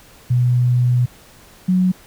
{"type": "tone pair in turn", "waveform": "sine", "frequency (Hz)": [123.47, 183.92], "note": ["B2", "F#3"], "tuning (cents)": [0, -10], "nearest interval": "perfect fifth", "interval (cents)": 690, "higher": "second", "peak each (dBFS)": -12, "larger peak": "neither", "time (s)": [[0.3, 1.06], [1.68, 1.92]], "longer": "first", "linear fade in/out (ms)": 10, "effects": ["pink hiss -46 dBFS RMS until 2.06 s"]}